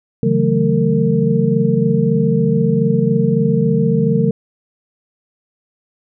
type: tone cluster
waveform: sine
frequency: 139.4 / 162.6 / 186.5 / 220.9 / 456.7 Hz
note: C#3 / E3 / F#3 / A3 / A#4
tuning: +10 / -23 / +14 / +7 / -36 cents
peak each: -18 dBFS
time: 0.23-4.31 s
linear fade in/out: 2 ms
effects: none